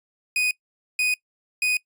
40% pulse tone bursts, 2489 Hz, D#7, in tune, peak -19 dBFS, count 3, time 0.36-1.77 s, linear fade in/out 2 ms, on 150 ms, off 480 ms, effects noise-tail reverb RT60 0.1 s tail -22 dB re dry + resampled to 32000 Hz

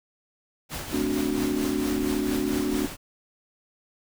pink noise with tremolo, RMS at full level -32 dBFS, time 0.69-2.97 s, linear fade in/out 50 ms, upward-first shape triangle, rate 4.4 Hz, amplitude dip 50%
sine chord, D dominant seventh, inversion second, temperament equal, 220 / 261.6 / 293.7 / 370 Hz, A3 / C4 / D4 / F#4, 0 / 0 / 0 / 0 cents, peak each -31 / -30 / -27 / -30 dBFS, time 0.92-2.87 s, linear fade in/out 20 ms
effects none

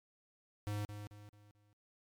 square tone with echo, 103.83 Hz, G#2, in tune, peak -37 dBFS, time 0.67-0.85 s, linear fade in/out 0 ms, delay 220 ms, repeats 4, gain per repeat -8 dB, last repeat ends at 1.73 s, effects MP3 96 kbps

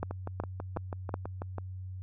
two click trains, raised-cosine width 1 ms, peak -23 / -18 dBFS, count 10 / 4, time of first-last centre 0.11-1.583 / 0.03-1.141 s, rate 6.11 / 2.7 Hz, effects added 93 Hz sine -38 dBFS peak until 2.02 s

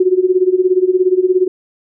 sine tone with tremolo, 368.9 Hz, F#4, 5 cents flat, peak -6 dBFS, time 0-1.48 s, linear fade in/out 5 ms, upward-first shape sine, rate 17 Hz, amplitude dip 85%, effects none

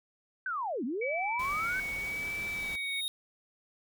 sine linear two-way sweep, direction down then up, 1568 to 216 to 1568 Hz, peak -31 dBFS, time 0.46-1.8 s, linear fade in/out 2 ms, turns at 0.84 s
sine tone with vibrato, 2273 Hz, C#7, 43 cents sharp, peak -33 dBFS, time 1.01-3.01 s, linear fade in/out 10 ms, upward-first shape sine, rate 0.89 Hz, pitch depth 32 cents each way
pink noise, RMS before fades -45 dBFS, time 1.39-2.76 s, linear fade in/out 5 ms
square tone with exponential growth, 3729 Hz, A#7, in tune, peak -31 dBFS, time 2.02-3.08 s, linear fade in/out 0 ms, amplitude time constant 230 ms
effects none

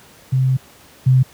sine tone pair in turn, 130.81 / 129.61 Hz, C3 / C3, 0 / -16 cents, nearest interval unison, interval 16 cents, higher first, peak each -12 / -8 dBFS, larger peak second, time 0.32-0.57 / 1.06-1.23 s, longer first, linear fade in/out 10 ms, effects pink hiss -46 dBFS RMS until 1.33 s + high-pass 80 Hz 12 dB/octave

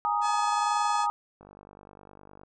sine chord, Ab suspended second, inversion none, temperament equal, 830.6 / 932.3 / 1244.5 Hz, Ab5 / Bb5 / Eb6, 0 / 0 / 0 cents, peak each -28 / -29 / -28 dBFS, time 0.05-1.1 s, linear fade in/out 0 ms
harmonic tone, 852 Hz, G#5, 44 cents sharp, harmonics 1 / 2 / 3 / 4 / 5 / 6 / 7 / 8 / 9 / 10, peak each -37 / -40 / -42 / -43 / -44 / -45 / -45 / -46 / -47 / -47 dBFS, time 0.21-1.07 s, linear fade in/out 50 ms
click train, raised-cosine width 1 ms, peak -35 dBFS, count 52, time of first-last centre 1.41-2.434 s, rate 49.8 Hz
effects none

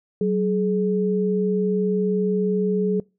sine tone pair together, 188.5 / 422.9 Hz, F#3 / G#4, +32 / +31 cents, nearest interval octave + major second, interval 1399 cents, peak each -21 / -21 dBFS, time 0.21-3 s, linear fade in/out 2 ms, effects noise-tail reverb RT60 0.3 s tail -26 dB re dry

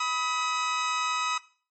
sawtooth tone pair together, 987.8 / 1269.5 Hz, B5 / D#6, 0 / +34 cents, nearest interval major third, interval 434 cents, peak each -29 / -23 dBFS, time 0-1.38 s, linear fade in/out 5 ms, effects noise-tail reverb RT60 0.4 s tail -17 dB re dry + MP3 32 kbps

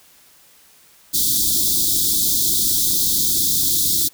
white band-stop noise, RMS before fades -18 dBFS, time 1.13-4.09 s, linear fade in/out 20 ms, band 370 to 3400 Hz, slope 96 dB/octave, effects white hiss -51 dBFS RMS until 4.13 s

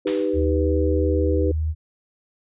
sine chord, Eb augmented, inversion none, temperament equal, 311.1 / 392 / 493.9 Hz, Eb4 / G4 / B4, 0 / 0 / 0 cents, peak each -24 dBFS, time 0.05-1.52 s, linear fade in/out 10 ms
white noise with exponential decay, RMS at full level -26 dBFS, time 0.07-0.52 s, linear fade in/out 0 ms, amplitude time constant 97 ms
sine tone with pitch glide, 77 to 78.35 Hz, D#2 to D#2, -17 to +13 cents, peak -20 dBFS, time 0.33-1.75 s, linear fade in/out 50 ms, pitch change +30 cents, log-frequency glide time 0.59-1.25 s
effects resampled to 8000 Hz

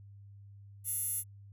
15% pulse tone with high-pass filter, 698.5 Hz, F5, in tune, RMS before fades -35 dBFS, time 0.84-1.24 s, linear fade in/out 50 ms, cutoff 11000 Hz, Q 4.8, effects added 100 Hz sine -50 dBFS peak until 1.52 s

